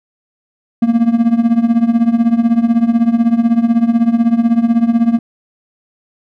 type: tone with tremolo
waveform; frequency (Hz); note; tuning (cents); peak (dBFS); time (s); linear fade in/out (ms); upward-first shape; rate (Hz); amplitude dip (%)
triangle; 232.2; A#3; -7; -3; 0.82-5.19; 5; triangle; 16; 90
effects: none